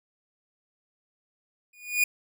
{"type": "tone with exponential growth", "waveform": "45% pulse", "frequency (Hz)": 2451, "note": "D#7", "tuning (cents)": -27, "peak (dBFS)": -18, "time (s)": [1.73, 2.04], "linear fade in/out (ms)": 5, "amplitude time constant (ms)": 67, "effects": []}